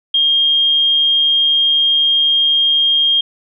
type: tone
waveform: sine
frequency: 3224 Hz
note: G7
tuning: 48 cents sharp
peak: -10 dBFS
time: 0.14-3.21 s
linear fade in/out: 5 ms
effects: none